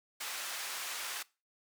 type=band-pass noise; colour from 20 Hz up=pink; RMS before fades=-40 dBFS; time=0.2-1.23 s; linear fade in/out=10 ms; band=1200 to 16000 Hz; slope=12 dB/octave; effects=noise-tail reverb RT60 0.3 s tail -22 dB re dry